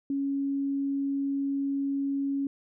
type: tone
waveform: sine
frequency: 277.2 Hz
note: C#4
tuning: in tune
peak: -26 dBFS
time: 0.1-2.47 s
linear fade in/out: 2 ms
effects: none